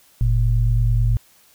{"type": "tone pair together", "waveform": "sine", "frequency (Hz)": [45.64, 115], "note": ["F#1", "A#2"], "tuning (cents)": [-23, -23], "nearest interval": "octave + major third", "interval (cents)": 1600, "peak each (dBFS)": -17, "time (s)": [0.21, 1.17], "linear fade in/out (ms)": 0, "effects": ["white hiss -54 dBFS RMS until 1.54 s"]}